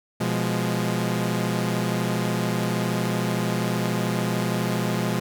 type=chord; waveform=sawtooth; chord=F diminished; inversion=second; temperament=equal; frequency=123.47 / 174.61 / 207.7 Hz; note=Cb3 / F3 / Ab3; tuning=0 / 0 / 0 cents; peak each=-23 dBFS; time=0.2-5.2 s; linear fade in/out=10 ms; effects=none